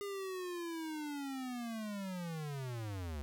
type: linear sweep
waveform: square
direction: down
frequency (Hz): 407.4 to 69.2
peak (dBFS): -40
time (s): 0.01-3.22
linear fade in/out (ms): 0
effects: none